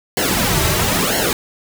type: noise with flanger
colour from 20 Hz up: pink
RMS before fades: -17 dBFS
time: 0.17-1.33 s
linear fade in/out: 2 ms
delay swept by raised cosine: 0.81 to 4.11 ms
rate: 1 Hz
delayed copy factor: -1
effects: none